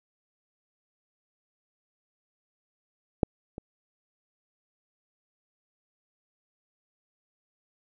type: clicks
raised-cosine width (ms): 2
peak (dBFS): -7 / -24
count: 2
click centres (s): 3.232 / 3.581
effects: none